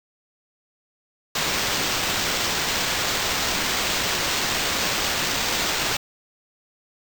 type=noise with sample-and-hold; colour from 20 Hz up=blue; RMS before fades=-24 dBFS; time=1.35-5.97 s; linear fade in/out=5 ms; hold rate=11025 Hz; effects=none